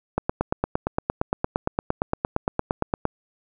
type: click train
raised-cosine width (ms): 1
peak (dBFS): -7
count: 26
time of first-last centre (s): 0.18-3.054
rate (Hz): 8.7
effects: none